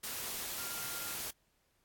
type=tone in noise; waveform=sine; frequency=1396.9 Hz; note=F6; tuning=in tune; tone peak=-48 dBFS; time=0.58-1.15 s; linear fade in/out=10 ms; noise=white; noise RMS=-40 dBFS; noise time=0.03-1.31 s; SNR=-11 dB; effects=pink hiss -75 dBFS RMS until 1.84 s + AAC 64 kbps